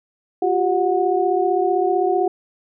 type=tone cluster; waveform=sine; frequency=353.7 / 389.3 / 730 Hz; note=F4 / G4 / F#5; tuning=+22 / -12 / -24 cents; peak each=-20 dBFS; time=0.42-2.28 s; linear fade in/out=5 ms; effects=none